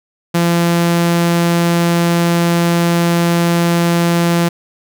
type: tone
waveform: sawtooth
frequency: 170.8 Hz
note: F3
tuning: 38 cents flat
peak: -7 dBFS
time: 0.34-4.49 s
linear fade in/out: 10 ms
effects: none